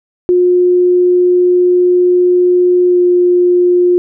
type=tone with pitch glide; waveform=sine; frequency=358.5 to 355.8 Hz; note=F4 to F4; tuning=+45 to +32 cents; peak=-6 dBFS; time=0.29-3.98 s; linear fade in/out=0 ms; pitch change=-13 cents; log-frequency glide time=2.87-2.99 s; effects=none